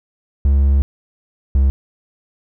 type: tone pair in turn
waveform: triangle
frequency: 69.3 / 67.48 Hz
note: C#2 / C#2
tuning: 0 / -46 cents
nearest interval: unison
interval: 46 cents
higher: first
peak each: -8 dBFS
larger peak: neither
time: 0.45-0.82 / 1.55-1.7 s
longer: first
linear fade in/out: 0 ms
effects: none